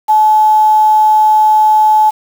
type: tone with quantisation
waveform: sine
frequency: 860 Hz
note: A5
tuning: 40 cents flat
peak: -5 dBFS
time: 0.08-2.11 s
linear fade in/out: 20 ms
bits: 5
effects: none

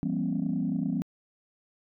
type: tone cluster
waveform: sine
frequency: 169.1 / 196.7 / 240.2 / 270.3 Hz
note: E3 / G3 / B3 / C#4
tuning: +44 / +6 / -48 / -44 cents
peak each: -31 dBFS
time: 0.03-1.02 s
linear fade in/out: 0 ms
effects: tanh soft clip ceiling -19 dBFS

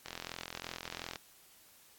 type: click train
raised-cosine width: 0.2 ms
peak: -23 dBFS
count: 48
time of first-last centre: 0.06-1.158 s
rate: 42.8 Hz
effects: white hiss -61 dBFS RMS until 1.98 s + AAC 64 kbps

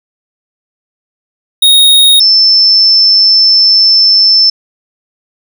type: tone pair in turn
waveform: square / sine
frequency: 3738 / 5301 Hz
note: A#7 / E8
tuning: +4 / +9 cents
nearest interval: tritone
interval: 605 cents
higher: second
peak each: -3 dBFS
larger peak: neither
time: 1.62-2.2 / 2.2-4.5 s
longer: second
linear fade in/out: 5 ms
effects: none

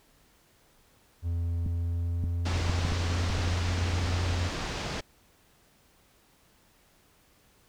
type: tone with pitch glide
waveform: triangle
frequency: 85 to 88.2 Hz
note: F2 to F2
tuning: -46 to +18 cents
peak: -25 dBFS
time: 1.22-4.52 s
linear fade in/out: 50 ms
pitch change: +64 cents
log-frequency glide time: 1.62-4.21 s
type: clicks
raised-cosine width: 5 ms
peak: -20 dBFS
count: 7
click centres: 1.663 / 2.24 / 2.697 / 2.85 / 2.921 / 3.302 / 3.382 s
type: low-pass noise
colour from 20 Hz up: pink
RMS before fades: -34 dBFS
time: 2.45-5.01 s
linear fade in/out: 10 ms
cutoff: 6200 Hz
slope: 24 dB/octave
effects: pink hiss -63 dBFS RMS until 7.68 s

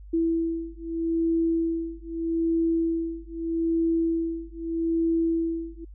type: beating tone pair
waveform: sine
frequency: 330 / 330.8 Hz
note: E4 / E4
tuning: +2 / +6 cents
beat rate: 0.8 Hz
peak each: -26 dBFS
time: 0.13-5.85 s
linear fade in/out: 10 ms
effects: added 50 Hz sine -41 dBFS peak until 5.94 s

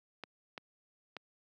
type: clicks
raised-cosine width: 0.3 ms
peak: -26 dBFS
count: 3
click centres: 0.237 / 0.578 / 1.167 s
effects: high-pass 200 Hz 12 dB/octave

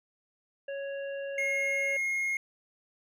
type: harmonic tone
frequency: 555 Hz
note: C#5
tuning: 2 cents sharp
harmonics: 1 / 3 / 5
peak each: -34 / -44 / -48 dBFS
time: 0.68-1.97 s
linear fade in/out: 5 ms
type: tone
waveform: triangle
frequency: 2149 Hz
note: C7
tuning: 46 cents sharp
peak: -26 dBFS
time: 1.38-2.37 s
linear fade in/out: 2 ms
effects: none

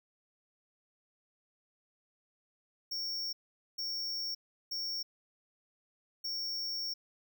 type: tone bursts at uneven times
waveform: square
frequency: 5490 Hz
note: F8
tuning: 31 cents flat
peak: -35 dBFS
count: 4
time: 2.91-3.33 / 3.78-4.35 / 4.71-5.03 / 6.24-6.94 s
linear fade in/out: 10 ms
effects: none

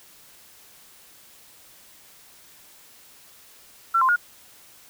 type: tone with pitch steps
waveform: sine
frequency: 1349 / 1044 / 1432 Hz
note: E6 / C6 / F6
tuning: +40 / -4 / +43 cents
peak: -16 dBFS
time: 3.94-4.162 s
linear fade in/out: 10 ms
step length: 74 ms
effects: white hiss -51 dBFS RMS until 4.89 s

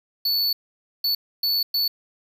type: tone bursts at uneven times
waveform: square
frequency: 4453 Hz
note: C#8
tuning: 7 cents sharp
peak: -20 dBFS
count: 4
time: 0.25-0.53 / 1.04-1.15 / 1.43-1.63 / 1.74-1.88 s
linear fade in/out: 5 ms
effects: 8-bit

